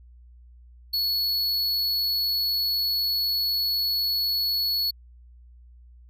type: tone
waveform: square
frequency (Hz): 4392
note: C#8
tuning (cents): -17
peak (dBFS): -23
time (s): 0.93-4.91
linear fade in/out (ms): 10
effects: added 60 Hz sine -47 dBFS peak until 6.09 s